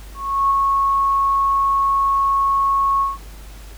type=tone with ADSR envelope; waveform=sine; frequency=1100 Hz; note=C#6; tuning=14 cents flat; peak=-12 dBFS; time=0.14-3.18 s; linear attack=370 ms; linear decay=4 ms; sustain=-2 dB; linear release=170 ms; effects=added 50 Hz sine -35 dBFS peak until 3.77 s + pink hiss -44 dBFS RMS until 3.77 s